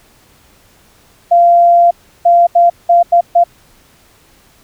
sine tone bursts at uneven times, 691 Hz, F5, 19 cents flat, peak -4 dBFS, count 6, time 1.31-1.91 / 2.25-2.47 / 2.55-2.7 / 2.89-3.03 / 3.12-3.21 / 3.35-3.44 s, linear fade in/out 10 ms, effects pink hiss -48 dBFS RMS until 4.63 s

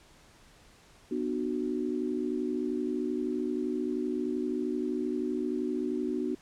sine chord, B minor, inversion none, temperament equal with one note detuned, 246.9 / 299.7 / 370 Hz, B3 / D4 / F#4, 0 / +35 / 0 cents, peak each -33 dBFS, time 1.11-6.35 s, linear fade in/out 5 ms, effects pink hiss -58 dBFS RMS until 6.41 s + low-pass 9000 Hz 12 dB/octave

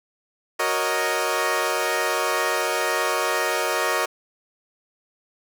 15% pulse chord, D# minor seventh, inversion first, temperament equal, 370 / 466.2 / 554.4 / 622.3 Hz, F#4 / A#4 / C#5 / D#5, 0 / 0 / 0 / 0 cents, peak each -22 / -20 / -22 / -19 dBFS, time 0.59-4.06 s, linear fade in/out 10 ms, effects none

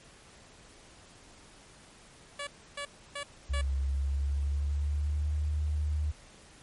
10% pulse tone bursts, 572 Hz, D5, 46 cents flat, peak -27 dBFS, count 4, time 2.39-3.614 s, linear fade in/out 5 ms, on 81 ms, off 300 ms
sine tone with pitch glide, 67.8 to 75.23 Hz, C#2 to D2, -38 to +42 cents, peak -27 dBFS, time 3.49-6.12 s, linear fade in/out 20 ms, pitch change +180 cents, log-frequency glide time 3.78-5.38 s
effects pink hiss -55 dBFS RMS until 6.62 s + MP3 48 kbps

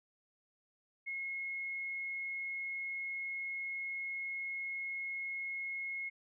sine tone, 2166 Hz, C#7, 41 cents flat, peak -37 dBFS, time 1.06-6.1 s, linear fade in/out 20 ms, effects none

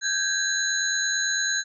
sine tone cluster, 1564 / 1653 / 4014 / 6620 Hz, G6 / G#6 / B7 / G#8, -4 / -9 / +27 / -6 cents, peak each -28 dBFS, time 0.01-1.64 s, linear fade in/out 50 ms, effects none

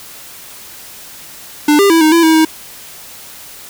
square tone with pitch steps, 297.3 / 399.5 / 329 / 311.3 / 335.4 / 320.4 / 317.3 Hz, D4 / G4 / E4 / D#4 / E4 / E4 / D#4, +21 / +33 / -3 / +1 / +30 / -49 / +34 cents, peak -7 dBFS, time 1.68-2.45 s, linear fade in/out 5 ms, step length 110 ms, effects white hiss -34 dBFS RMS until 3.69 s

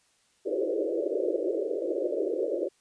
pink band-pass noise, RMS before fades -29 dBFS, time 0.45-2.69 s, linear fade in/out 20 ms, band 320 to 590 Hz, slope 96 dB/octave, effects white hiss -67 dBFS RMS until 2.8 s + resampled to 22050 Hz

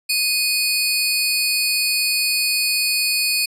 sawtooth tone pair together, 2489 / 4435 Hz, D#7 / C#8, 0 / 0 cents, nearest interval minor seventh, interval 1000 cents, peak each -17 / -17 dBFS, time 0.09-3.46 s, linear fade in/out 10 ms, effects resampled to 32000 Hz

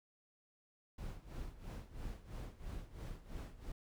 brown noise with tremolo, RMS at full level -44 dBFS, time 0.98-3.72 s, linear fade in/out 5 ms, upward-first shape sine, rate 3 Hz, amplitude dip 80%, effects none

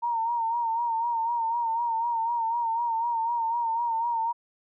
sine tone with vibrato, 926 Hz, A#5, 12 cents flat, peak -24 dBFS, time 0.02-4.33 s, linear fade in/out 20 ms, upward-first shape sine, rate 4 Hz, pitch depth 54 cents each way, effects none

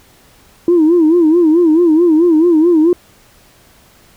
sine tone with vibrato, 329.6 Hz, E4, in tune, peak -5 dBFS, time 0.68-2.93 s, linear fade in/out 2 ms, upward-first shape sine, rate 4.6 Hz, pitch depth 130 cents each way, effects tanh soft clip ceiling -3 dBFS + pink hiss -47 dBFS RMS until 4.16 s

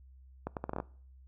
accelerating click train, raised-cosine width 1 ms, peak -21 dBFS, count 8, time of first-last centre 0.47-0.801 s, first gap 98 ms, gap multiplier 0.74, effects noise-tail reverb RT60 0.5 s tail -22 dB re dry + added 65 Hz sine -53 dBFS peak until 1.27 s

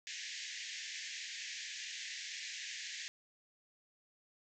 pink band-pass noise, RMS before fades -45 dBFS, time 0.07-3.08 s, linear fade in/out 0 ms, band 1700 to 7300 Hz, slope 96 dB/octave, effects none

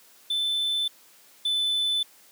triangle tone pair in turn, 3525 / 3509 Hz, A7 / A7, +2 / -5 cents, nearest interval unison, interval 7 cents, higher first, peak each -22 / -21 dBFS, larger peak second, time 0.3-0.88 / 1.45-2.03 s, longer neither, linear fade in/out 5 ms, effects white hiss -55 dBFS RMS until 2.31 s + high-pass 200 Hz 12 dB/octave

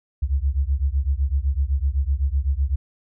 sine beating tone pair, 65.41 / 73.31 Hz, C2 / D2, 0 / -3 cents, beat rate 7.9 Hz, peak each -21 / -22 dBFS, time 0.22-2.76 s, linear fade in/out 10 ms, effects none

